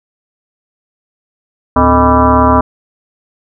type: tone with frequency modulation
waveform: sine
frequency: 622.3 Hz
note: D#5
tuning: in tune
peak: -5 dBFS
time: 1.76-2.61 s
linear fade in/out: 5 ms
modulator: 183 Hz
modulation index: 3.3
effects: none